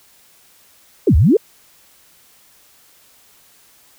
sine exponential two-way sweep, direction down then up, 492 to 64.6 to 492 Hz, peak -8 dBFS, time 1.07-1.37 s, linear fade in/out 5 ms, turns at 1.16 s, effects white hiss -51 dBFS RMS until 3.98 s

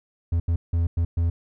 triangle tone bursts at uneven times, 84.4 Hz, E2, 41 cents sharp, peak -17 dBFS, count 5, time 0.32-0.4 / 0.48-0.56 / 0.73-0.87 / 0.97-1.05 / 1.17-1.3 s, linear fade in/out 5 ms, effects none

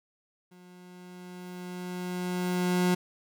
30% pulse tone with level ramp, 180.1 Hz, F#3, 46 cents flat, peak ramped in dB -49 to -19 dBFS, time 0.51-2.95 s, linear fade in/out 10 ms, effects none

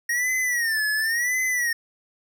square tone with vibrato, 1864.7 Hz, A#6, in tune, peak -22 dBFS, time 0.09-1.73 s, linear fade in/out 5 ms, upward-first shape sine, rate 0.94 Hz, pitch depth 150 cents each way, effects none

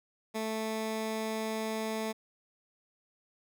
15% pulse tone, 220 Hz, A3, in tune, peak -26 dBFS, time 0.34-2.13 s, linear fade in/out 20 ms, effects none

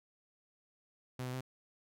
sawtooth tone with pitch steps, 127.2 / 126.2 / 129.3 Hz, C3 / B2 / C3, -48 / +38 / -20 cents, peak -34 dBFS, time 1.19-1.409 s, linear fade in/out 5 ms, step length 73 ms, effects none

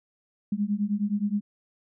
sine beating tone pair, 200.9 / 210.5 Hz, G3 / G#3, +43 / +24 cents, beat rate 9.6 Hz, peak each -27 dBFS, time 0.52-1.41 s, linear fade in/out 5 ms, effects none

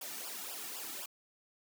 white noise with flanger, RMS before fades -43 dBFS, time 0.01-1.06 s, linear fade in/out 5 ms, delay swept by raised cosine 0.48 to 1.98 ms, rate 3.9 Hz, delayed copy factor -0.85, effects high-pass 200 Hz 12 dB/octave

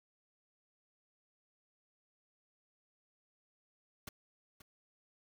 pink noise with echo, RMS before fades -45 dBFS, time 4.07-4.09 s, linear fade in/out 5 ms, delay 530 ms, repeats 1, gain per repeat -12 dB, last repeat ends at 4.62 s, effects none

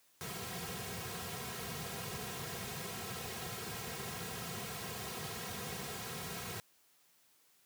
pink noise with comb filter, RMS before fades -42 dBFS, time 0.21-6.6 s, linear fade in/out 0 ms, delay 3.4 ms, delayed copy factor -0.95, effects white hiss -69 dBFS RMS until 7.65 s + high-pass 100 Hz 12 dB/octave

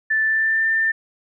sine tone with pitch glide, 1760 to 1790.8 Hz, A6 to A6, 0 to +30 cents, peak -16 dBFS, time 0.1-0.92 s, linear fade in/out 10 ms, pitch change +30 cents, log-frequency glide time 0.23-0.67 s, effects none

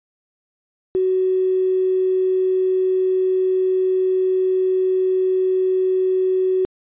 sine tone with quantisation, 373.5 Hz, F#4, 16 cents sharp, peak -15 dBFS, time 0.95-6.65 s, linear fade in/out 0 ms, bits 7, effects resampled to 8000 Hz

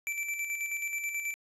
square tone with tremolo, 2332 Hz, D7, 13 cents flat, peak -31 dBFS, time 0.07-1.34 s, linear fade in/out 0 ms, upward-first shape square, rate 9.3 Hz, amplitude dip 45%, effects resampled to 32000 Hz

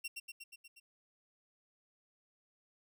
sawtooth tone with echo, 2738 Hz, F7, 35 cents flat, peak -35 dBFS, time 0.04-0.08 s, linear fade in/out 10 ms, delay 120 ms, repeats 6, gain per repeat -3 dB, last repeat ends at 0.8 s, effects none

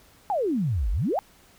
sine exponential two-way sweep, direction down then up, 870 to 43.67 to 870 Hz, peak -22 dBFS, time 0.3-1.19 s, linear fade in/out 0 ms, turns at 0.91 s, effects pink hiss -56 dBFS RMS until 1.58 s

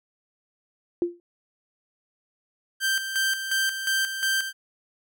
sine tone with exponential decay, 347 Hz, F4, 11 cents flat, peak -17 dBFS, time 1.02-1.2 s, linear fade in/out 1 ms, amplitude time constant 37 ms
sawtooth tone with tremolo, 1568 Hz, G6, in tune, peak -18 dBFS, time 2.8-4.53 s, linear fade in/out 50 ms, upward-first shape square, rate 2.8 Hz, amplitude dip 60%
effects none

